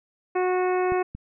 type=harmonic tone; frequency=366.1 Hz; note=F#4; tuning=18 cents flat; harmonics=1 / 2 / 3 / 4 / 5 / 6 / 7; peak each=-22 / -27 / -32 / -37 / -38 / -39 / -40 dBFS; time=0.35-1.03 s; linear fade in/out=10 ms
type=clicks; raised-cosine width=5 ms; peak=-23 dBFS; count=2; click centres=0.921 / 1.15 s
effects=none